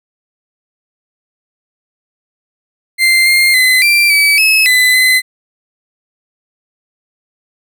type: tone with pitch steps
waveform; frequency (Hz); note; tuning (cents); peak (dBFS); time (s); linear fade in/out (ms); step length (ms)
35% pulse; 2088 / 2115 / 2032 / 2359 / 2291 / 2583 / 2009 / 2031; C7 / C7 / B6 / D7 / D7 / E7 / B6 / B6; -4 / +18 / +49 / +7 / -44 / -36 / +29 / +48; -5; 2.98-5.22; 50; 280
effects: none